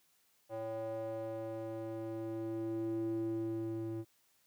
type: tone with band-pass filter sweep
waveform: square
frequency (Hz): 111.7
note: A2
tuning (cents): +27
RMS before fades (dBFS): -39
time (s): 0.49-4.05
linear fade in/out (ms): 50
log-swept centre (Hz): 610 to 270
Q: 3.9
effects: white hiss -72 dBFS RMS until 4.46 s + high-pass 60 Hz 12 dB/octave